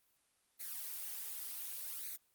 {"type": "noise with flanger", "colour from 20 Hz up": "blue", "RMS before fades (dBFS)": -44, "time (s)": [0.59, 2.17], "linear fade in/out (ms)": 20, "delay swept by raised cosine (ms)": [0.47, 4.77], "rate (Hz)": 0.67, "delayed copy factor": 0.8, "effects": ["white hiss -75 dBFS RMS until 2.34 s", "Opus 32 kbps"]}